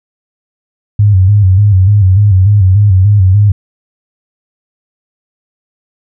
sine tone with vibrato, 98.4 Hz, G2, 7 cents sharp, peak -3 dBFS, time 0.99-3.52 s, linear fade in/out 5 ms, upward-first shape square, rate 3.4 Hz, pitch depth 88 cents each way, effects none

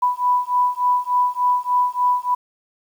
sine beating tone pair, 987.8 / 991.2 Hz, B5 / B5, 0 / +6 cents, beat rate 3.4 Hz, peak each -19 dBFS, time 0.02-2.35 s, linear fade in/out 10 ms, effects 8-bit

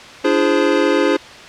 square chord, D half-diminished seventh, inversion none, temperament equal with one note detuned, 293.7 / 340.3 / 415.3 / 523.3 Hz, D4 / F4 / Ab4 / C5, 0 / -45 / 0 / 0 cents, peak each -19 dBFS, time 0.24-1.17 s, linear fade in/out 10 ms, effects white hiss -36 dBFS RMS until 1.48 s + low-pass 4000 Hz 12 dB/octave

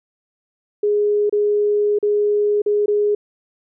sine tone with dropouts, 415 Hz, G#4, 1 cent flat, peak -14 dBFS, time 0.83-3.15 s, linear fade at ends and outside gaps 5 ms, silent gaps 1.296-1.325 / 1.988-2.027 / 2.619-2.661 / 2.86-2.88 s, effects none

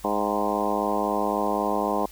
harmonic tone with a mistuned harmonic, 103.83 Hz, G#2, in tune, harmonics 2 / 3 / 4 / 5 / 6 / 7 / 8 / 9 / 10, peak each -31 / -31 / -31 / -31 / -31 / -31 / -31 / -31 / -31 dBFS, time 0.04-2.06 s, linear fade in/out 5 ms, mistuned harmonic 8, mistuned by -38 cents, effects added 50 Hz sine -46 dBFS peak until 2.11 s + white hiss -49 dBFS RMS until 2.11 s

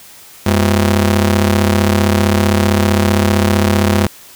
sawtooth ring-modulated tone, 146.83 Hz, D3, in tune, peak -3 dBFS, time 0.46-4.07 s, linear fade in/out 5 ms, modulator 55.7 Hz, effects white hiss -39 dBFS RMS until 4.35 s

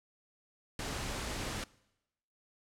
pink noise, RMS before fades -38 dBFS, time 0.79-1.64 s, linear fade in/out 2 ms, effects noise-tail reverb RT60 0.9 s tail -22 dB re dry + low-pass 9000 Hz 12 dB/octave

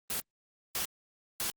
white noise bursts, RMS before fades -33 dBFS, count 3, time 0.1-1.5 s, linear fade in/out 0 ms, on 100 ms, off 550 ms, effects Opus 24 kbps

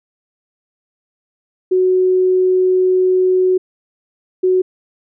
sine tone pair in turn, 370 / 370 Hz, F#4 / F#4, 0 / 0 cents, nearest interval unison, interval 0 cents, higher neither, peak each -10 dBFS, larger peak neither, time 1.71-3.58 / 4.43-4.62 s, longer first, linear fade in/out 10 ms, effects none

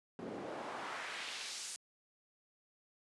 pink noise with band-pass filter sweep, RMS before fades -44 dBFS, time 0.19-1.76 s, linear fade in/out 0 ms, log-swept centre 260 to 8300 Hz, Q 1.1, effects high-pass 150 Hz 12 dB/octave + resampled to 24000 Hz

